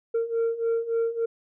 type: beating tone pair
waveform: sine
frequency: 457.2 / 460.7 Hz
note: A#4 / A#4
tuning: -34 / -20 cents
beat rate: 3.5 Hz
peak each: -26 / -23 dBFS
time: 0.14-1.26 s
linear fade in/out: 10 ms
effects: tanh soft clip ceiling -20 dBFS